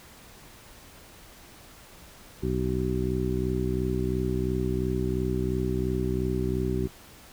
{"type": "harmonic tone", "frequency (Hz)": 62.9, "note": "B1", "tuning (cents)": 32, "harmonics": [1, 2, 3, 4, 5, 6], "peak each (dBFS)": [-31, -31, -32, -35, -34, -30], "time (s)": [2.42, 6.88], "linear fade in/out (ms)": 20, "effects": ["pink hiss -50 dBFS RMS until 7.32 s"]}